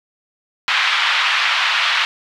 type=band-pass noise; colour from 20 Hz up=white; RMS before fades=-17 dBFS; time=0.68-2.05 s; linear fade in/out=0 ms; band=980 to 3400 Hz; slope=24 dB/octave; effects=none